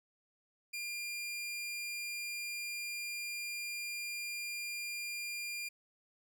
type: tone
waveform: sawtooth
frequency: 2400 Hz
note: D7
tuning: 37 cents sharp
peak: -35 dBFS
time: 0.73-5.69 s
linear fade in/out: 10 ms
effects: none